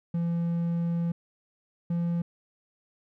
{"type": "tone pair in turn", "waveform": "triangle", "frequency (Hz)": [169.7, 170.98], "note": ["F3", "F3"], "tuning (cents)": [-49, -36], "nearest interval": "unison", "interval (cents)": 13, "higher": "second", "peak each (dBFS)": -23, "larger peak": "neither", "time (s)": [[0.14, 1.12], [1.9, 2.22]], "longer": "first", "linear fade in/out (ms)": 5, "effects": []}